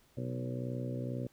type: harmonic tone with a mistuned harmonic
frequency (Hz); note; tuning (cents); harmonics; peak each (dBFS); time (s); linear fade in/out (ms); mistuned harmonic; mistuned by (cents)
62.1; B1; +10; 2 / 3 / 4 / 5 / 6 / 7 / 8 / 9; -37 / -46 / -41 / -47 / -47 / -52 / -46 / -46; 0.17-1.27; 5; 2; +27
effects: pink hiss -67 dBFS RMS until 1.32 s